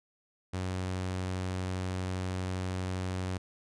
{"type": "tone", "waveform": "sawtooth", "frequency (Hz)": 92.5, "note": "F#2", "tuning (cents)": 0, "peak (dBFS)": -28, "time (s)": [0.53, 3.38], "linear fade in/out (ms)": 10, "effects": ["resampled to 22050 Hz"]}